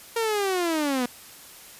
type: linear sweep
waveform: sawtooth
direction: down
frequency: 466.2 to 239.5 Hz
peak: -19 dBFS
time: 0.16-1.06 s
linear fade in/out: 5 ms
effects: white hiss -46 dBFS RMS until 1.79 s + resampled to 32000 Hz